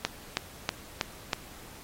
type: click train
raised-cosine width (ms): 0.2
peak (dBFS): -8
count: 5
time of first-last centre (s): 0.05-1.332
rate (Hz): 3.12
effects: pink hiss -49 dBFS RMS until 1.83 s + AAC 48 kbps